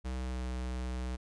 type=tone with pitch glide; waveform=square; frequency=63.7 to 62.68 Hz; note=C2 to B1; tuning=-46 to +26 cents; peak=-35 dBFS; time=0.04-1.17 s; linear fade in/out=20 ms; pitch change=-28 cents; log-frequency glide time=0.18-0.43 s; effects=resampled to 22050 Hz